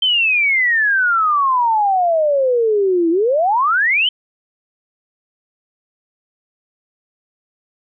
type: exponential two-way sweep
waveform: sine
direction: down then up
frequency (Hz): 3136 to 323.6 to 3136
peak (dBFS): -12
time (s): 0.02-4.09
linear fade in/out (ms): 5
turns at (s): 3.1
effects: none